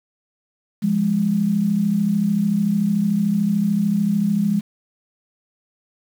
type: tone pair together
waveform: sine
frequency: 172.7 / 206.2 Hz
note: F3 / G#3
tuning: -19 / -12 cents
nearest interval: minor third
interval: 307 cents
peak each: -22 / -17 dBFS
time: 0.82-4.61 s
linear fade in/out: 20 ms
effects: 7-bit